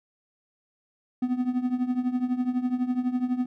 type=tone with tremolo; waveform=triangle; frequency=250 Hz; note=B3; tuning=21 cents sharp; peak=-18 dBFS; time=1.22-3.46 s; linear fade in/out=5 ms; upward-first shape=triangle; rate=12 Hz; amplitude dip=85%; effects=none